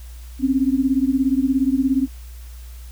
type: beating tone pair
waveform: sine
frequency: 259.2 / 276.2 Hz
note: C4 / C#4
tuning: -16 / -6 cents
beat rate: 17 Hz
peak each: -18 / -19 dBFS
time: 0.39-2.08 s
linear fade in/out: 50 ms
effects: added 60 Hz sine -34 dBFS peak until 2.91 s + white hiss -49 dBFS RMS until 2.91 s